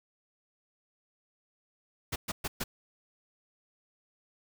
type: noise bursts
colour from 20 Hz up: pink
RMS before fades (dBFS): -33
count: 4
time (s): 2.12-2.64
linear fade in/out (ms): 10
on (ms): 40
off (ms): 120
effects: none